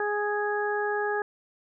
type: harmonic tone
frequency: 415.3 Hz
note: G#4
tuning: in tune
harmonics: 1 / 2 / 3 / 4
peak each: -28 / -31 / -37 / -31 dBFS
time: 0-1.22 s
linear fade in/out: 2 ms
effects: none